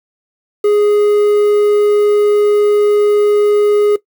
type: tone with quantisation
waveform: triangle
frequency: 415.3 Hz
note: G#4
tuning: in tune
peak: -6 dBFS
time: 0.64-3.96 s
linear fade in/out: 5 ms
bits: 6
effects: noise-tail reverb RT60 0.1 s tail -17 dB re dry